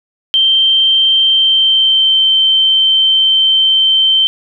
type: tone with pitch glide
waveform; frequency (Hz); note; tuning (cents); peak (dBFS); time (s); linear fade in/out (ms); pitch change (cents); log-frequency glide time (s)
sine; 3136 to 3109; G7 to G7; 0 to -15; -7; 0.34-4.27; 0; -15; 1.26-2.19
effects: none